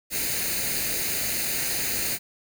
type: noise with comb filter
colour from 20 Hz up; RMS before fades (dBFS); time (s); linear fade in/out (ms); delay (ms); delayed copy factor
white; -27; 0.1-2.19; 50; 0.45; +0.65
effects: none